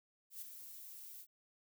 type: noise with ADSR envelope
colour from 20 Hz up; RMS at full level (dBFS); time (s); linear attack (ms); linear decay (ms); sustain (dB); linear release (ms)
violet; -45; 0.3-1.27; 120; 5; -7; 64
effects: none